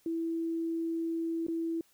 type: tone with dropouts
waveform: sine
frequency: 330 Hz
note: E4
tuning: 2 cents sharp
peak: -30 dBFS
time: 0.06-1.81 s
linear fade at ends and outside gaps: 2 ms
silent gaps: 1.467-1.483 s
effects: white hiss -67 dBFS RMS until 1.93 s